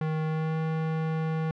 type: tone with pitch glide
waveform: square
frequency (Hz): 157 to 159.38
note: D#3 to D#3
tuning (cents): +16 to +42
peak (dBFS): -27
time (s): 0.01-1.51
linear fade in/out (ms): 2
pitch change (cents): +26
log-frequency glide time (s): 0.25-0.58
effects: low-pass 2000 Hz 12 dB/octave